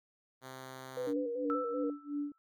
5% pulse tone, 130.81 Hz, C3, in tune, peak -34 dBFS, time 0.41-1.14 s, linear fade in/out 50 ms
sine tone with vibrato, 488 Hz, B4, 21 cents flat, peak -34 dBFS, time 0.97-1.9 s, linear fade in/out 2 ms, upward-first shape square, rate 5.2 Hz, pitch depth 48 cents each way
sine tone with tremolo, 289.9 Hz, D4, 22 cents flat, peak -32 dBFS, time 1.07-2.32 s, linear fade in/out 2 ms, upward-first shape sine, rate 2.9 Hz, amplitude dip 95%
sine tone with exponential decay, 1322 Hz, E6, 5 cents sharp, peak -32 dBFS, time 1.5-2.38 s, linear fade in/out 0 ms, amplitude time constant 190 ms
effects none

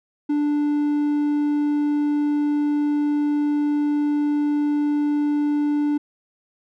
triangle tone, 293.9 Hz, D4, 1 cent sharp, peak -16 dBFS, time 0.29-5.98 s, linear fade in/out 10 ms, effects none

